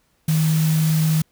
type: tone in noise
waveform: sine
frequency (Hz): 157.5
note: D#3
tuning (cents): +21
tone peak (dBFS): -15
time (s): 0.28-1.22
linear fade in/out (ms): 5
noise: white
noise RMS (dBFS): -30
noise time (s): 0.28-1.22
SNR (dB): +12
effects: pink hiss -64 dBFS RMS until 1.31 s